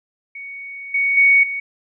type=tone with level steps; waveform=sine; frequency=2231 Hz; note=C#7; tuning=11 cents sharp; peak=-30 / -15 / -9 / -22 dBFS; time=0.35-1.6 s; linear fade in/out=5 ms; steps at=0.94 / 1.17 / 1.43 s; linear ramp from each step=5 ms; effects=none